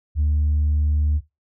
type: tone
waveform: sine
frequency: 75 Hz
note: D2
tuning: 37 cents sharp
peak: -15 dBFS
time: 0.15-1.21 s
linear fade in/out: 50 ms
effects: noise-tail reverb RT60 0.2 s tail -17 dB re dry + tanh soft clip ceiling -14 dBFS